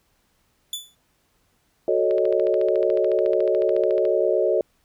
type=tone with exponential decay; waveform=sawtooth; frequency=3474 Hz; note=A7; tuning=23 cents flat; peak=-21 dBFS; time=0.73-0.95 s; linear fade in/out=2 ms; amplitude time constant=47 ms
type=chord; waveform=sine; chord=D# half-diminished seventh; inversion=first; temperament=equal; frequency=370 / 440 / 554.4 / 622.3 Hz; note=F#4 / A4 / C#5 / D#5; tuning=0 / 0 / 0 / 0 cents; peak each=-23 dBFS; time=1.88-4.61 s; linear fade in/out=2 ms
type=click train; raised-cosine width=0.3 ms; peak=-23 dBFS; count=28; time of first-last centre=2.11-4.052 s; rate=13.9 Hz
effects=pink hiss -66 dBFS RMS until 4.84 s